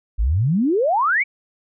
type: exponential sweep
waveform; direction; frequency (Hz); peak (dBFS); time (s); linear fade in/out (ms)
sine; up; 47.63 to 2349; -15; 0.18-1.24; 20
effects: none